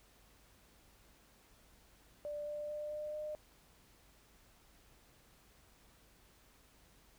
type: tone with pitch steps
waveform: sine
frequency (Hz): 590 / 594.1 / 598.2 / 602.4 / 606.6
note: D5 / D5 / D5 / D5 / D#5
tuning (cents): +8 / +20 / +32 / +44 / -44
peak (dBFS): -39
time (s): 2.25-3.35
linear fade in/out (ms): 0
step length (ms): 220
effects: added 50 Hz sine -70 dBFS peak until 7.18 s + pink hiss -66 dBFS RMS until 7.18 s